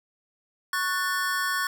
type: chord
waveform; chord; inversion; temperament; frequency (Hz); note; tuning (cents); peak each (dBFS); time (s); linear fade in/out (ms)
square; F# minor; second; just; 1110 / 1480 / 1776; C#6 / F#6 / A6; +2 / 0 / +16; -30; 0.73-1.67; 2
effects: none